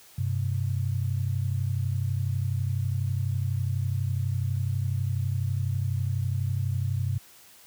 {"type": "tone pair together", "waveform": "sine", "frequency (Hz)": [96.8, 128.87], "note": ["G2", "C3"], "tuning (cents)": [-21, -26], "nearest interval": "perfect fourth", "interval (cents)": 495, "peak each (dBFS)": [-26, -28], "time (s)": [0.18, 7.18], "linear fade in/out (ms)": 5, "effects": ["white hiss -53 dBFS RMS until 7.66 s", "high-pass 60 Hz 12 dB/octave"]}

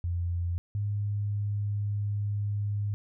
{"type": "tone pair in turn", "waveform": "sine", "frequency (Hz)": [86.8, 102.79], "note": ["F2", "G#2"], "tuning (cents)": [-10, -17], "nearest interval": "minor third", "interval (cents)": 293, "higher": "second", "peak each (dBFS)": -27, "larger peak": "neither", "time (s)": [[0.04, 0.58], [0.75, 2.94]], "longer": "second", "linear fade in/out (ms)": 0, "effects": []}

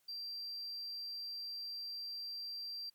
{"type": "tone", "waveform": "sine", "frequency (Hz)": 4714, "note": "D8", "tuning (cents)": 6, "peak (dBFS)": -39, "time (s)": [0.08, 2.9], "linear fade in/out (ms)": 10, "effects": ["tanh soft clip ceiling -40 dBFS", "white hiss -75 dBFS RMS until 2.94 s"]}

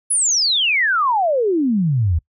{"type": "exponential sweep", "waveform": "sine", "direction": "down", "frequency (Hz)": [10590, 75.4], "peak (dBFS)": -14, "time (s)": [0.1, 2.19], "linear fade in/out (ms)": 10, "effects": ["noise-tail reverb RT60 0.1 s tail -24 dB re dry"]}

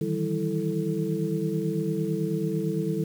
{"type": "tone cluster", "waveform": "sine", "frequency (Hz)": [155.2, 164.2, 194.6, 329.1, 440.1], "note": ["D#3", "E3", "G3", "E4", "A4"], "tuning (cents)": [-4, -6, -12, -3, 0], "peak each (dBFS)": -31, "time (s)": [0.01, 3.04], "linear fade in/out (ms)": 5, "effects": ["8-bit"]}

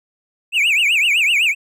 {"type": "tone with vibrato", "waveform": "triangle", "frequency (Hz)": 2532, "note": "D#7", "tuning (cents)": 30, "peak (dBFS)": -11, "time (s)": [0.52, 1.55], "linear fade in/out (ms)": 50, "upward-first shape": "triangle", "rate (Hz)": 7.9, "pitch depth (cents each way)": 270, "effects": []}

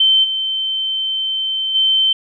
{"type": "tone with level steps", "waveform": "sine", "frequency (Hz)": 3095, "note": "G7", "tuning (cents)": -23, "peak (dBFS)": [-9, -17, -11], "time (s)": [0, 2.13], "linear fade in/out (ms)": 5, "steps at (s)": [0.23, 1.74], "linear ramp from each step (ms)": 20, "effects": []}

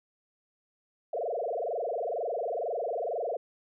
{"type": "tone with frequency modulation", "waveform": "sine", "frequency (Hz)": 573, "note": "D5", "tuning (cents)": -43, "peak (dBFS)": -29, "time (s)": [1.13, 3.37], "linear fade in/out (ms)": 5, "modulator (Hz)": 22.1, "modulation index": 6, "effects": []}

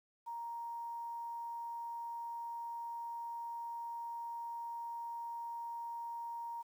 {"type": "tone with quantisation", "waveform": "sine", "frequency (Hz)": 935, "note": "A#5", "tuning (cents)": 5, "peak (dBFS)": -40, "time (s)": [0.26, 6.63], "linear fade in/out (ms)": 20, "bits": 11, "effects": []}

